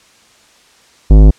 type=tone with tanh clipping; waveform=sine; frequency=51.91 Hz; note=G#1; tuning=in tune; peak=-3 dBFS; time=1.1-1.31 s; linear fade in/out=10 ms; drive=17 dB; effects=white hiss -47 dBFS RMS until 1.38 s + low-pass 7000 Hz 12 dB/octave